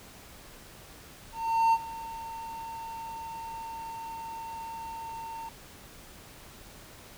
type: tone with ADSR envelope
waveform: triangle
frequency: 908 Hz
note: A#5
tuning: 46 cents flat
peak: -17 dBFS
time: 1.32-5.49 s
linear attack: 410 ms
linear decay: 46 ms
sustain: -18 dB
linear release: 4 ms
effects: pink hiss -50 dBFS RMS until 7.17 s